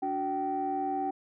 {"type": "tone cluster", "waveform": "sine", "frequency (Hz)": [290, 369.4, 772], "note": ["D4", "F#4", "G5"], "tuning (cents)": [-22, -3, -27], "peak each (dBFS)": [-34, -36, -29], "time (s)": [0.02, 1.11], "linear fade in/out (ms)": 10, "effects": ["tanh soft clip ceiling -22 dBFS"]}